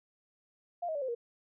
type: tone with pitch steps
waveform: sine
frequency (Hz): 698.5 / 633.2 / 574 / 520.3 / 471.6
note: F5 / D#5 / D5 / C5 / A#4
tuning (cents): 0 / +30 / -40 / -10 / +20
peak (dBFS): -32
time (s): 0.82-1.15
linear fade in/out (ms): 10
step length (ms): 66
effects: none